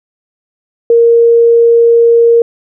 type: tone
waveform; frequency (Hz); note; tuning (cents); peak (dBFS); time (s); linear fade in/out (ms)
sine; 466.2; A#4; 0; -3; 0.9-2.42; 2
effects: none